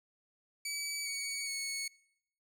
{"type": "tone with pitch steps", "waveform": "15% pulse", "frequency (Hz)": [2288, 2247, 2208], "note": ["D7", "C#7", "C#7"], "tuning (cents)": [-46, 23, -7], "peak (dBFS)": -29, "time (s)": [0.65, 1.88], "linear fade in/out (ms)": 5, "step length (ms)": 410, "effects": ["noise-tail reverb RT60 0.7 s tail -22 dB re dry"]}